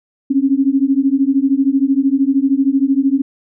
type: beating tone pair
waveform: sine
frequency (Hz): 266.2 / 279.2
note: C4 / C#4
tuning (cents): +30 / +13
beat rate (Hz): 13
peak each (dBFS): -14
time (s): 0.3-3.22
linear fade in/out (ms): 10
effects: none